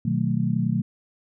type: chord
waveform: sine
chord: B dominant seventh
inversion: none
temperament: just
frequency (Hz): 123.47 / 154.34 / 185.21 / 222.2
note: B2 / D#3 / F#3 / A3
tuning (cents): 0 / -14 / +2 / +17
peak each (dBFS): -26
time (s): 0.05-0.82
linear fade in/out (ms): 5
effects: none

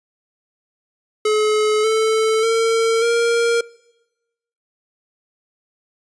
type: tone with pitch steps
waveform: square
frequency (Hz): 427.6 / 440.4 / 453.6 / 467.1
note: A4 / A4 / A#4 / A#4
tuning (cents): -49 / +2 / -47 / +3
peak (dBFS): -15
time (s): 1.25-3.61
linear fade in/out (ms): 5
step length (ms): 590
effects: noise-tail reverb RT60 1.0 s tail -23 dB re dry + resampled to 22050 Hz

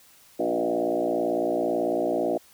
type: tone with frequency modulation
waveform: sine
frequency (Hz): 483.9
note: B4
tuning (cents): -35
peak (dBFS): -22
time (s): 0.39-2.38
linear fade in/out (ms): 10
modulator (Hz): 58.1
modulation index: 3.7
effects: white hiss -55 dBFS RMS until 2.53 s

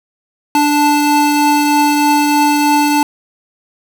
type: tone pair together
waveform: square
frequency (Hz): 293.7 / 877.9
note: D4 / A5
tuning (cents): 0 / -4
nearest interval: octave + perfect fifth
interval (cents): 1896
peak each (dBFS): -13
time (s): 0.55-3.03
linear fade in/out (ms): 2
effects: none

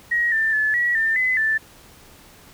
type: tone with pitch steps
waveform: sine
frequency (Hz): 1894 / 1782 / 1729 / 1926 / 1794 / 2022 / 1763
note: A#6 / A6 / A6 / B6 / A6 / B6 / A6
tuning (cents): +27 / +22 / -31 / -44 / +33 / +40 / +3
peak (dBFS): -17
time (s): 0.11-1.58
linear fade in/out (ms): 10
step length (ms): 210
effects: pink hiss -48 dBFS RMS until 2.53 s

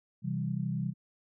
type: chord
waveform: sine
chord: C major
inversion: none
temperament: equal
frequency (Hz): 130.81 / 164.81 / 196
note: C3 / E3 / G3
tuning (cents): 0 / 0 / 0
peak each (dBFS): -34 / -34 / -35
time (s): 0.22-0.94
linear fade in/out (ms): 50
effects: none

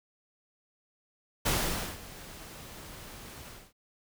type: noise with ADSR envelope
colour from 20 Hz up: pink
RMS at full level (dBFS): -27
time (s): 1.45-3.73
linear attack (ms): 13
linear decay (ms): 510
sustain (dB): -19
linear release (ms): 240
effects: none

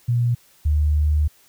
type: tone pair in turn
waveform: sine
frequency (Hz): 120 / 75.09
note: B2 / D2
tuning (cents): -49 / +39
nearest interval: minor sixth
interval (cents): 812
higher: first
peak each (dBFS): -16 / -15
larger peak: second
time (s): 0.08-0.35 / 0.65-1.28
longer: second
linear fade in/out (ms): 10
effects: white hiss -55 dBFS RMS until 1.48 s

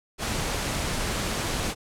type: noise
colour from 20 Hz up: pink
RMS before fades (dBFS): -28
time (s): 0.18-1.75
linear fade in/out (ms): 50
effects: low-pass 10000 Hz 12 dB/octave

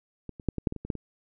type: clicks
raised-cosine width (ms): 3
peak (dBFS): -24 / -29 / -12 / -18 / -10 / -21 / -24 / -25 / -14 / -25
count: 10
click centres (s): 0.293 / 0.398 / 0.487 / 0.583 / 0.672 / 0.724 / 0.763 / 0.85 / 0.902 / 0.953
effects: none

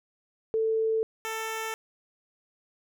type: tone pair in turn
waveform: sine / 10% pulse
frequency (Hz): 443.9 / 443.9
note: A4 / A4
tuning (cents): +15 / +15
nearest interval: unison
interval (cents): 0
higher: neither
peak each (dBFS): -23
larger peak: neither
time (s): 0.54-1.03 / 1.25-1.74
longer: neither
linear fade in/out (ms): 0
effects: none

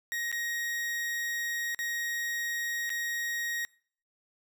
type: tone with dropouts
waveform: 40% pulse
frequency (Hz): 1882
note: A#6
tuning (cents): +16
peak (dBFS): -30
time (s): 0.12-3.65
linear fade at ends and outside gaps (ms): 0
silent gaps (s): 0.316-0.326 / 1.747-1.79 / 2.894-2.902
effects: noise-tail reverb RT60 0.5 s tail -25 dB re dry

